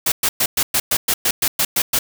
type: noise bursts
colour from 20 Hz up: white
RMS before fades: -17 dBFS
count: 12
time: 0.06-1.99 s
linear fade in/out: 5 ms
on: 60 ms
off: 110 ms
effects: none